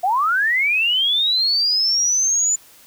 sine linear sweep, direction up, 686 to 7060 Hz, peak -15 dBFS, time 0.03-2.56 s, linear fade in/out 10 ms, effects white hiss -48 dBFS RMS until 2.86 s

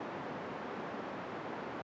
pink band-pass noise, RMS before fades -42 dBFS, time 0-1.82 s, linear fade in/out 5 ms, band 210 to 1400 Hz, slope 12 dB/octave, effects high-pass 100 Hz 12 dB/octave + resampled to 16000 Hz

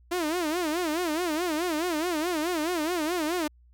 sawtooth tone with vibrato, 330.6 Hz, E4, 5 cents sharp, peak -22 dBFS, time 0.11-3.48 s, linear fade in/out 10 ms, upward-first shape sine, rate 4.7 Hz, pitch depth 170 cents each way, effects added 60 Hz sine -54 dBFS peak until 3.73 s

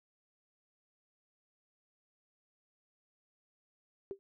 sine tone with exponential decay, 393.1 Hz, G4, 5 cents sharp, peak -33 dBFS, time 4.11-4.19 s, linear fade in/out 0 ms, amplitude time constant 17 ms, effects none

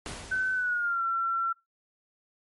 pink noise with exponential decay, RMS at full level -36 dBFS, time 0.06-1.12 s, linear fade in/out 0 ms, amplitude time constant 230 ms
sine tone with pitch glide, 1521 to 1355.1 Hz, F#6 to E6, +47 to +47 cents, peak -25 dBFS, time 0.31-1.53 s, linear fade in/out 10 ms, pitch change -200 cents, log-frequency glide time 0.53-1.03 s
effects noise-tail reverb RT60 0.2 s tail -23 dB re dry + MP3 48 kbps

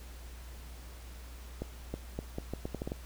accelerating click train, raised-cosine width 2 ms, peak -22 dBFS, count 10, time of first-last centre 1.62-2.919 s, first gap 320 ms, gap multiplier 0.78, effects added 60 Hz sine -45 dBFS peak until 3.05 s + pink hiss -54 dBFS RMS until 3.05 s

